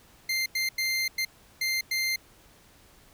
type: tone bursts at uneven times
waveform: 25% pulse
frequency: 2093 Hz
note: C7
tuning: in tune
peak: -22 dBFS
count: 6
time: 0.29-0.46 / 0.55-0.69 / 0.78-1.08 / 1.18-1.25 / 1.61-1.81 / 1.91-2.16 s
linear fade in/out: 5 ms
effects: pink hiss -57 dBFS RMS until 3.13 s